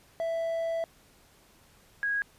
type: tone pair in turn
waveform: triangle / sine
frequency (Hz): 661 / 1647.4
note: E5 / G#6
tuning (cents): +5 / -14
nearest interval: octave + major third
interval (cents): 1581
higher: second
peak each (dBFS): -26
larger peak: neither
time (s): 0.2-0.84 / 2.03-2.22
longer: first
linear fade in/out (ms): 0
effects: pink hiss -60 dBFS RMS until 2.38 s + resampled to 32000 Hz